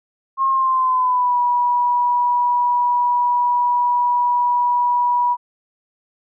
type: tone with pitch glide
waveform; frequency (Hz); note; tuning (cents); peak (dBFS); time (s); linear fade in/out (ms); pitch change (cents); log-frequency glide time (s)
sine; 1073 to 972.6; C6 to B5; +43 to -27; -14; 0.37-5.37; 50; -170; 0.49-1.39
effects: none